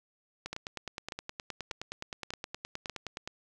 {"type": "two click trains", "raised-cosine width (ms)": 0.2, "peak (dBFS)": [-20, -20], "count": [5, 28], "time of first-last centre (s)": [[0.53, 2.897], [0.46, 3.275]], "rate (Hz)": [1.69, 9.59], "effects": []}